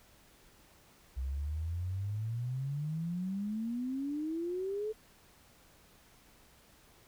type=exponential sweep; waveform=sine; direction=up; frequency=63.2 to 440 Hz; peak=-33 dBFS; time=1.16-4.93 s; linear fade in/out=20 ms; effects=pink hiss -62 dBFS RMS until 7.07 s